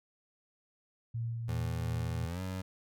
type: tone with tremolo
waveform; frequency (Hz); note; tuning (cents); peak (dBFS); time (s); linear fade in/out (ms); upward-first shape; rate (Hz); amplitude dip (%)
sine; 115.7; A#2; -13; -32; 1.14-2.26; 10; sine; 2.8; 30
type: tone with pitch glide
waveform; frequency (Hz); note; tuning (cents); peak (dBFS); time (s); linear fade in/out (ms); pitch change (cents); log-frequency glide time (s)
25% pulse; 81.9 to 93.54; E2 to F#2; -11 to +19; -32; 1.48-2.62; 10; +230; 2.27-2.41
effects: none